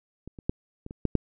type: clicks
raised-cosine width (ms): 3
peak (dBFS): -27 / -29 / -12 / -25 / -26 / -11 / -8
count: 7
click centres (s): 0.276 / 0.388 / 0.495 / 0.864 / 0.909 / 1.053 / 1.153
effects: none